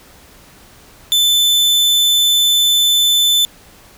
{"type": "tone", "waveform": "40% pulse", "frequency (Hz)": 3520, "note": "A7", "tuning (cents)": 0, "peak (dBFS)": -9, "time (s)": [1.12, 3.45], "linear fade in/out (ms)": 0, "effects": ["pink hiss -44 dBFS RMS until 3.97 s"]}